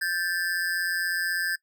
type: ring-modulated tone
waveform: square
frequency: 1661.2 Hz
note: G#6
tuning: in tune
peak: -23 dBFS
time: 0.01-1.56 s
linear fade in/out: 10 ms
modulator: 88.1 Hz
effects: noise-tail reverb RT60 0.1 s tail -20 dB re dry